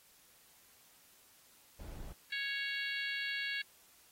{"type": "noise", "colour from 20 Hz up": "brown", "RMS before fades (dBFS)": -46, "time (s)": [1.79, 2.13], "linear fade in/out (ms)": 10}
{"type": "harmonic tone", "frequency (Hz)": 554.4, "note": "C#5", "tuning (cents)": 0, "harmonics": [3, 4, 5, 6, 7, 8], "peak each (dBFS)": [-39, -41, -43, -45, -46, -47], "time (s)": [2.32, 3.62], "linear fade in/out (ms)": 5}
{"effects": ["white hiss -64 dBFS RMS until 4.11 s", "AAC 48 kbps"]}